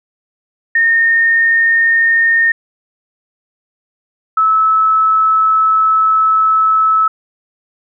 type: tone pair in turn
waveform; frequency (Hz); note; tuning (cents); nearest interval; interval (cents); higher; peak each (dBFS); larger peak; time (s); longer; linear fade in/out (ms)
sine; 1833 / 1301.6; A#6 / E6; -30 / -22; tritone; 592; first; -8; neither; 0.75-2.52 / 4.37-7.08; second; 5
effects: none